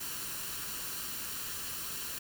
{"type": "noise with comb filter", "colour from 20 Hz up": "white", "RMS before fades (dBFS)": -39, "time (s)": [0, 2.19], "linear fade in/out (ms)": 10, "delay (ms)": 0.7, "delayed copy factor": 0.55, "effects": []}